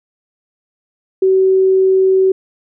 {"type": "tone", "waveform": "sine", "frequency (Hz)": 379.6, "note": "F#4", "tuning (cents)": 44, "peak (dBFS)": -8, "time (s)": [1.22, 2.32], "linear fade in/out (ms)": 5, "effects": []}